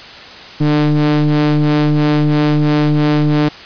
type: ring-modulated tone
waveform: square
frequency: 74.5 Hz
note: D2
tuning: 25 cents sharp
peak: -8 dBFS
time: 0.6-3.49 s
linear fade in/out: 10 ms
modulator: 225 Hz
effects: white hiss -33 dBFS RMS until 3.65 s + resampled to 11025 Hz